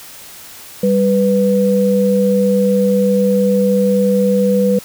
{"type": "tone pair together", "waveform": "sine", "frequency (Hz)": [196.08, 494.1], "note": ["G3", "B4"], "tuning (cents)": [1, 1], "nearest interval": "octave + major third", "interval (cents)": 1600, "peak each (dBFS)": -13, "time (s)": [0.83, 4.79], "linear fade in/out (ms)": 5, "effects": ["white hiss -36 dBFS RMS until 4.84 s"]}